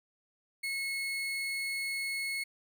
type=tone; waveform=35% pulse; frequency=2183 Hz; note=C#7; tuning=27 cents flat; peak=-31 dBFS; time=0.63-2.44 s; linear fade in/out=10 ms; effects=none